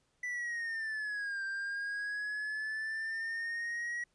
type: linear two-way sweep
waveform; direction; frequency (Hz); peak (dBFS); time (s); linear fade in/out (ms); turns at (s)
triangle; down then up; 1987 to 1576 to 1915; -33; 0.23-4.04; 5; 1.44
effects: pink hiss -75 dBFS RMS until 4.14 s + resampled to 22050 Hz